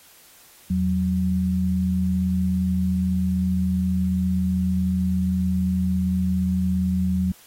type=tone pair together; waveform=sine; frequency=82.41 / 185 Hz; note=E2 / F#3; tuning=0 / 0 cents; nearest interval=octave + major second; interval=1400 cents; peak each=-25 / -20 dBFS; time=0.7-7.32 s; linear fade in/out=5 ms; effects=white hiss -51 dBFS RMS until 7.46 s + AAC 48 kbps